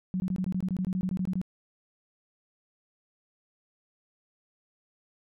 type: tone bursts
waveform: sine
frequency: 185 Hz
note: F#3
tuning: in tune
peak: -26 dBFS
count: 16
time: 0.14-1.415 s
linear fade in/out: 0 ms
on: 60 ms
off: 21 ms
effects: none

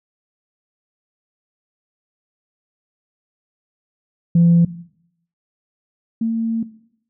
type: tone pair in turn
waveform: sine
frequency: 170 / 226.8 Hz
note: F3 / A#3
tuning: -46 / -47 cents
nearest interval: perfect fourth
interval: 499 cents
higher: second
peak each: -8 / -16 dBFS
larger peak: first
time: 4.35-4.65 / 6.21-6.63 s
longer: second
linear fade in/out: 5 ms
effects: noise-tail reverb RT60 0.7 s tail -17 dB re dry + tanh soft clip ceiling -6 dBFS

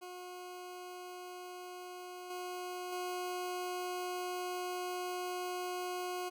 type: tone with level steps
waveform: 20% pulse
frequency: 361.1 Hz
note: F#4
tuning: 42 cents flat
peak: -40 / -35 / -32 dBFS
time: 0.01-6.3 s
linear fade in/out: 20 ms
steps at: 2.3 / 2.92 s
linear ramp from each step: 5 ms
effects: none

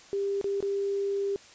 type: tone with dropouts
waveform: sine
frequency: 398 Hz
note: G4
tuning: 26 cents sharp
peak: -26 dBFS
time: 0.13-1.36 s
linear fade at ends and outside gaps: 0 ms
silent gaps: 0.413-0.443 / 0.605-0.626 s
effects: white hiss -52 dBFS RMS until 1.54 s + resampled to 16000 Hz

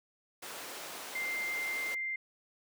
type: high-pass noise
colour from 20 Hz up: pink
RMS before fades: -44 dBFS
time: 0.42-1.95 s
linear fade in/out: 10 ms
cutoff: 430 Hz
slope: 12 dB/octave
type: tone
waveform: sine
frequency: 2093 Hz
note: C7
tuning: in tune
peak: -33 dBFS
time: 1.15-2.16 s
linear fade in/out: 5 ms
effects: none

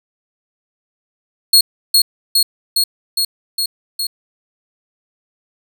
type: tone with echo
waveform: sawtooth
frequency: 4320 Hz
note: C#8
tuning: 45 cents flat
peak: -3 dBFS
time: 1.53-1.61 s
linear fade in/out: 5 ms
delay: 410 ms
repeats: 6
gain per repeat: -2 dB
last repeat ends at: 4.07 s
effects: none

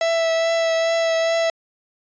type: tone with vibrato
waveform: 45% pulse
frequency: 659.3 Hz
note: E5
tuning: in tune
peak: -17 dBFS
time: 0.01-1.5 s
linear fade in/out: 2 ms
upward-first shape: triangle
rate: 2.4 Hz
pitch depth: 17 cents each way
effects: resampled to 16000 Hz

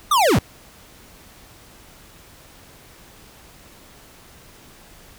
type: linear sweep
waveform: square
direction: down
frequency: 1254 to 51.91 Hz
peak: -14 dBFS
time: 0.11-0.39 s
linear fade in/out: 5 ms
effects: pink hiss -47 dBFS RMS until 5.18 s

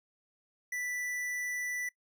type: tone with hard clipping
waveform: sine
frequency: 1975.5 Hz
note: B6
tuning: in tune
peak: -35 dBFS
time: 0.72-1.89 s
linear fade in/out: 5 ms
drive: 15 dB
effects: noise-tail reverb RT60 0.1 s tail -21 dB re dry

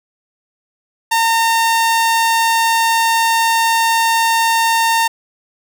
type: tone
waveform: sawtooth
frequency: 912 Hz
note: A#5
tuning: 38 cents flat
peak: -8 dBFS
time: 1.11-5.08 s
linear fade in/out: 10 ms
effects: none

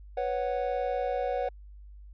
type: chord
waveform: triangle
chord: B suspended second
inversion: none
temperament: equal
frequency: 493.9 / 554.4 / 740 Hz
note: B4 / C#5 / F#5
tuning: 0 / 0 / 0 cents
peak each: -30 dBFS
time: 0.17-1.49 s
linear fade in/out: 5 ms
effects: added 50 Hz sine -45 dBFS peak until 2.13 s + resampled to 11025 Hz

